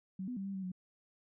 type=tone with pitch steps; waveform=sine; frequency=188.9 / 248.8 / 194.5 / 196.5 / 191 / 183.4 Hz; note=F#3 / B3 / G3 / G3 / G3 / F#3; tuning=+36 / +13 / -13 / +4 / -45 / -15 cents; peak=-37 dBFS; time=0.19-0.718 s; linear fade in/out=5 ms; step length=88 ms; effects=none